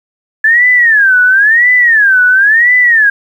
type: tone with vibrato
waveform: sine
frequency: 1719 Hz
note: A6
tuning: 41 cents flat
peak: -4 dBFS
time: 0.44-3.1 s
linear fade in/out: 5 ms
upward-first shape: sine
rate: 0.97 Hz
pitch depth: 260 cents each way
effects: 7-bit